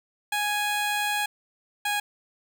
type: tone pair in turn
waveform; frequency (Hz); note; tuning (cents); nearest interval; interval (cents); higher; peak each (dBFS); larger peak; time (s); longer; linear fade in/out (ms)
15% pulse; 830.6 / 826.2; G#5 / G#5; 0 / -9; unison; 9; first; -18; neither; 0.32-1.26 / 1.85-2; first; 5
effects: none